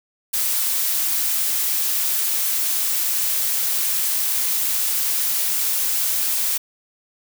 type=noise; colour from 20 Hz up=blue; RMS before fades=-21 dBFS; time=0.33-6.58 s; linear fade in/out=10 ms; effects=none